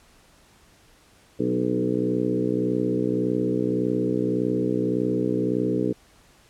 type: harmonic tone with a mistuned harmonic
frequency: 61.74 Hz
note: B1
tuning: in tune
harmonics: 2 / 3 / 4 / 5 / 6 / 7 / 8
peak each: -32 / -29 / -29 / -26 / -31 / -27 / -32 dBFS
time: 1.39-5.93 s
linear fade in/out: 10 ms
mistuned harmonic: 4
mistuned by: +25 cents
effects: pink hiss -56 dBFS RMS until 6.49 s + low-pass 11000 Hz 12 dB/octave